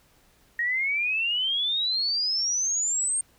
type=exponential sweep; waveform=sine; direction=up; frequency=1864.7 to 8700 Hz; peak=-23 dBFS; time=0.59-3.21 s; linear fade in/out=2 ms; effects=pink hiss -61 dBFS RMS until 3.38 s